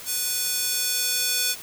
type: tone with high-pass filter sweep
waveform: square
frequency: 493.9 Hz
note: B4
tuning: in tune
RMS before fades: -25 dBFS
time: 0.05-1.56 s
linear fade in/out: 50 ms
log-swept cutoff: 6800 to 3900 Hz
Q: 0.75
effects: white hiss -40 dBFS RMS until 1.62 s